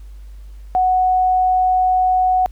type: tone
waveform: sine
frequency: 740 Hz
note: F#5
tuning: in tune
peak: -12 dBFS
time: 0.75-2.46 s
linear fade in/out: 0 ms
effects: added 50 Hz sine -33 dBFS peak until 2.51 s + pink hiss -57 dBFS RMS until 2.51 s